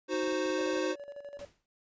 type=chord; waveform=square; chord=C diminished; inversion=first; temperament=equal; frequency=311.1 / 370 / 523.3 Hz; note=Eb4 / Gb4 / C5; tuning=0 / 0 / 0 cents; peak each=-35 / -34 / -34 dBFS; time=0.08-0.96 s; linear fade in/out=50 ms
type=clicks; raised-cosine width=1 ms; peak=-38 dBFS; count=10; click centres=0.138 / 0.234 / 0.277 / 0.325 / 0.459 / 0.502 / 0.61 / 0.663 / 0.734 / 0.77 s
type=tone with tremolo; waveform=triangle; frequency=571 Hz; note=D5; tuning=49 cents flat; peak=-38 dBFS; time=0.58-1.45 s; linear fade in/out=2 ms; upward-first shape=square; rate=12 Hz; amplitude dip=65%
type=noise with exponential decay; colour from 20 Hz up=pink; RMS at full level=-47 dBFS; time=1.39-1.66 s; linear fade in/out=1 ms; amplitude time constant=58 ms
effects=resampled to 16000 Hz